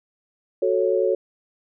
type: chord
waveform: sine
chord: F# minor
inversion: none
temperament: equal with one note detuned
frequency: 370 / 440 / 552.1 Hz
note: F#4 / A4 / C#5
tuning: 0 / 0 / -7 cents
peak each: -22 dBFS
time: 0.62-1.15 s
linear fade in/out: 5 ms
effects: none